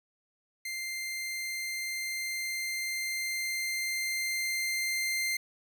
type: tone with level ramp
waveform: sawtooth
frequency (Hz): 2093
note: C7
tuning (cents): 0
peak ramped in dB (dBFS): -31 to -25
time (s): 0.65-5.37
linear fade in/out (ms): 5
effects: none